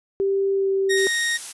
sine tone with pitch glide, 392 to 388.2 Hz, G4 to G4, 0 to -17 cents, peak -18 dBFS, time 0.2-1.07 s, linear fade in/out 0 ms, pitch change -17 cents, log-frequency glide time 0.53-0.69 s
sawtooth tone, 1867 Hz, A#6, 2 cents sharp, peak -17 dBFS, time 0.89-1.38 s, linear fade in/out 20 ms
blue noise, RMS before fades -31 dBFS, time 0.96-1.53 s, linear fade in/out 20 ms
effects resampled to 24000 Hz

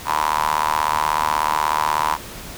sawtooth tone with high-pass filter, 76.4 Hz, D#2, 31 cents flat, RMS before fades -20 dBFS, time 0.05-2.18 s, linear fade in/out 50 ms, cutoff 970 Hz, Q 7.7, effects pink hiss -35 dBFS RMS until 2.57 s

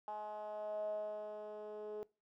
10% pulse tone with band-pass filter sweep, 211.5 Hz, G#3, 32 cents sharp, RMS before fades -44 dBFS, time 0.08-2.03 s, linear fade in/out 0 ms, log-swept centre 800 to 450 Hz, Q 8.8, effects noise-tail reverb RT60 0.3 s tail -22 dB re dry

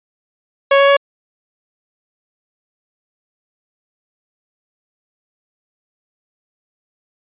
sawtooth tone with pitch steps, 554.4 / 557.6 / 560.8 Hz, C#5 / C#5 / C#5, 0 / +10 / +20 cents, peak -4 dBFS, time 0.71-0.968 s, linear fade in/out 5 ms, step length 86 ms, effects resampled to 8000 Hz

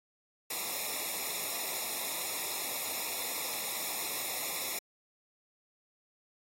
white noise with comb filter, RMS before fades -36 dBFS, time 0.5-4.79 s, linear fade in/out 5 ms, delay 0.65 ms, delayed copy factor -1, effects AAC 48 kbps

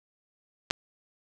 clicks, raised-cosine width 0.2 ms, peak -30 / -6 dBFS, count 2, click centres 0.703 / 0.709 s, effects none

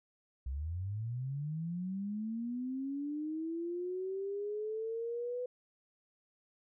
sine linear sweep, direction up, 61.74 to 500 Hz, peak -35 dBFS, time 0.46-5.46 s, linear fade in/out 5 ms, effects none

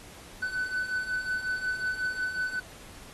triangle beating tone pair, 1500 / 1505.5 Hz, F#6 / F#6, +23 / +30 cents, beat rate 5.5 Hz, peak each -33 / -28 dBFS, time 0.42-2.6 s, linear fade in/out 10 ms, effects pink hiss -49 dBFS RMS until 3.13 s + AAC 32 kbps

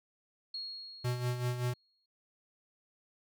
sine tone with exponential decay, 4300 Hz, C8, 47 cents sharp, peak -36 dBFS, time 0.54-2.06 s, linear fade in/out 5 ms, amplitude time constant 330 ms
square tone with tremolo, 123.47 Hz, B2, in tune, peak -30 dBFS, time 1.04-1.74 s, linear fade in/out 10 ms, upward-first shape sine, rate 5.2 Hz, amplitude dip 60%
effects none

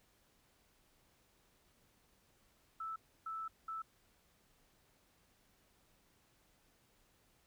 sine tone bursts at uneven times, 1316 Hz, E6, 3 cents flat, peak -40 dBFS, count 3, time 2.8-2.96 / 3.26-3.48 / 3.68-3.82 s, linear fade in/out 5 ms, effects pink hiss -72 dBFS RMS until 7.46 s

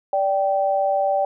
sine tone pair together, 584 / 779.5 Hz, D5 / G5, -10 / -10 cents, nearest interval perfect fourth, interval 500 cents, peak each -20 dBFS, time 0.13-1.25 s, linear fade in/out 2 ms, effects none

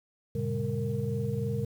sine tone cluster, 96 / 116.2 / 139.5 / 199.5 / 461.6 Hz, G2 / A#2 / C#3 / G3 / A#4, -36 / -5 / +11 / +31 / -17 cents, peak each -38 / -32 / -33 / -35 / -34 dBFS, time 0.35-1.65 s, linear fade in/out 5 ms, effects tanh soft clip ceiling -18 dBFS + 9-bit

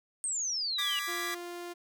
sine exponential sweep, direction down, 8660 to 2794 Hz, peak -30 dBFS, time 0.24-0.99 s, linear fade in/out 0 ms
sawtooth chord, G# diminished, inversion second, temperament equal, 1174.7 / 1661.2 / 1975.5 Hz, D6 / G#6 / B6, 0 / 0 / 0 cents, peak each -34 / -35 / -33 dBFS, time 0.78-1.35 s, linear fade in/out 10 ms
sawtooth tone, 349.2 Hz, F4, in tune, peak -35 dBFS, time 1.07-1.74 s, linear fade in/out 20 ms
effects none

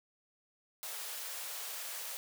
white high-pass noise, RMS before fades -42 dBFS, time 0.83-2.17 s, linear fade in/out 0 ms, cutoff 460 Hz, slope 48 dB/octave, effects none

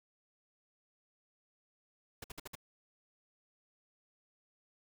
pink noise bursts, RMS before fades -45 dBFS, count 5, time 2.22-2.554 s, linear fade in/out 5 ms, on 22 ms, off 56 ms, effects none

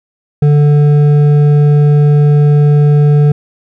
sine tone with hard clipping, 146.83 Hz, D3, in tune, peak -6 dBFS, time 0.42-3.32 s, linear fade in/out 5 ms, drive 7 dB, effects none

